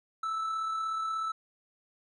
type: tone with amplitude modulation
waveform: triangle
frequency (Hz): 1315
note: E6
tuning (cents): -5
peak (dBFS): -27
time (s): 0.23-1.32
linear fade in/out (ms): 5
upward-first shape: sine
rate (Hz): 36.6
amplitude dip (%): 30
effects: resampled to 24000 Hz